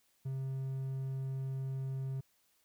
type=tone; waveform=triangle; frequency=133.5 Hz; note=C3; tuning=35 cents sharp; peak=-33 dBFS; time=0.25-2.21 s; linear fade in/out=10 ms; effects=white hiss -73 dBFS RMS until 2.64 s